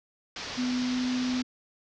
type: low-pass noise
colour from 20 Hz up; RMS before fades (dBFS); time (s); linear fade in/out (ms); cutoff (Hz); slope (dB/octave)
white; -38; 0.36-1.42; 2; 5800; 48
type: tone with pitch glide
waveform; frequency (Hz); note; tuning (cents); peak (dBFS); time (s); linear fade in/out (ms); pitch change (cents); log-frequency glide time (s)
sine; 250 to 251.9; B3 to B3; +21 to +34; -26; 0.57-1.43; 20; +13; 0.85-0.95
effects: none